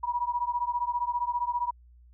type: beating tone pair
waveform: sine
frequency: 960 / 975 Hz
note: B5 / B5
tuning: -49 / -23 cents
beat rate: 15 Hz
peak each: -29 / -30 dBFS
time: 0.03-1.71 s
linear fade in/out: 10 ms
effects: added 60 Hz sine -52 dBFS peak until 2.13 s